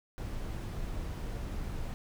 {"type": "noise", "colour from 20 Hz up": "brown", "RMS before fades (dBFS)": -37, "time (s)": [0.18, 1.94], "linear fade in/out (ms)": 0, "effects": []}